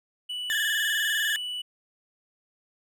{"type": "tone", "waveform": "triangle", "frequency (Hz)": 2960, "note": "F#7", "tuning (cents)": 0, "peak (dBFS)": -29, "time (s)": [0.29, 1.62], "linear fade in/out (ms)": 10}
{"type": "tone with vibrato", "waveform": "35% pulse", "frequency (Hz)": 1714, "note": "A6", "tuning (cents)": -46, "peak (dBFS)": -23, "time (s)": [0.5, 1.36], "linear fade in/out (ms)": 0, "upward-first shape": "square", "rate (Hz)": 20, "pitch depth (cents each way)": 62}
{"effects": []}